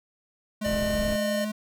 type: tone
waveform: square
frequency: 213.1 Hz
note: G#3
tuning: 45 cents sharp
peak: -29 dBFS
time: 0.61-1.52 s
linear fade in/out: 10 ms
type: tone with pitch glide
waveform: square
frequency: 601 to 608 Hz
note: D5 to D#5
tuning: +40 to -40 cents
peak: -27 dBFS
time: 0.64-1.45 s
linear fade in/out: 10 ms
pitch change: +20 cents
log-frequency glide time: 0.75-0.98 s
type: noise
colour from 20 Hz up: brown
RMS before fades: -33 dBFS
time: 0.65-1.16 s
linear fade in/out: 5 ms
effects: none